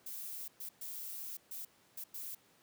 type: noise bursts at uneven times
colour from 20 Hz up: violet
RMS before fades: -44 dBFS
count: 6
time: 0.06-0.48 / 0.6-0.69 / 0.81-1.37 / 1.51-1.65 / 1.97-2.04 / 2.14-2.35 s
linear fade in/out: 5 ms
effects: pink hiss -67 dBFS RMS until 2.62 s + high-pass 150 Hz 12 dB/octave